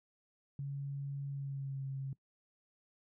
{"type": "tone with pitch glide", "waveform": "sine", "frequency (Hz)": [139.9, 135.45], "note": ["C#3", "C#3"], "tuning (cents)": [16, -40], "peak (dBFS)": -37, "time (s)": [0.59, 2.13], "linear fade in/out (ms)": 2, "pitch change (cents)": -56, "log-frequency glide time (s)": [1.29, 1.84], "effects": ["noise-tail reverb RT60 0.1 s tail -20 dB re dry"]}